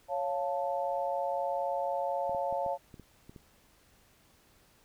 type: chord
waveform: sine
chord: Db augmented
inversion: none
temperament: equal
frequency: 554.4 / 698.5 / 880 Hz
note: Db5 / F5 / A5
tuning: 0 / 0 / 0 cents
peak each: -33 / -34 / -35 dBFS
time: 0.08-2.78 s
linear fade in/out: 50 ms
type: clicks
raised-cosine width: 3 ms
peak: -35 dBFS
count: 8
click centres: 2.295 / 2.348 / 2.526 / 2.663 / 2.942 / 2.997 / 3.295 / 3.362 s
effects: pink hiss -64 dBFS RMS until 4.84 s